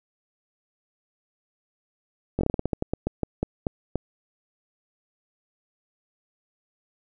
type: slowing click train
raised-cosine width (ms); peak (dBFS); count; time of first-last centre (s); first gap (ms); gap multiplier
2; -11; 16; 2.39-3.957; 20; 1.21
effects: none